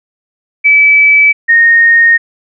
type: tone pair in turn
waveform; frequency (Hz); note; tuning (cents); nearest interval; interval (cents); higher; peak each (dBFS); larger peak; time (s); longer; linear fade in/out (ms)
sine; 2300 / 1851.7; D7 / A#6; -37 / -12; major third; 375; first; -3; neither; 0.64-1.33 / 1.48-2.18; second; 20
effects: none